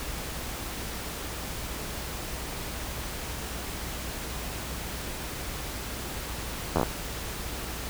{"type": "slowing click train", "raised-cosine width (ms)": 1, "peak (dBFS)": -10, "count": 6, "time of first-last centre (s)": [6.76, 6.831], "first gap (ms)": 11, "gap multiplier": 1.13, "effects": ["added 60 Hz sine -40 dBFS peak until 7.89 s", "pink hiss -36 dBFS RMS until 7.89 s"]}